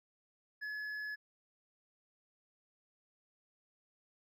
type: tone with hard clipping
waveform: sine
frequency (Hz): 1704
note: G#6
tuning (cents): +44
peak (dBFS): -40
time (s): 0.61-1.16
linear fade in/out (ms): 20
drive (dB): 4
effects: none